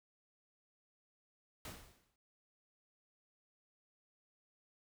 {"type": "noise with exponential decay", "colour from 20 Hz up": "pink", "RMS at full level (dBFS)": -45, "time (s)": [1.65, 2.16], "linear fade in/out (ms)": 2, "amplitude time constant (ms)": 110, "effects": ["noise-tail reverb RT60 0.2 s tail -26 dB re dry"]}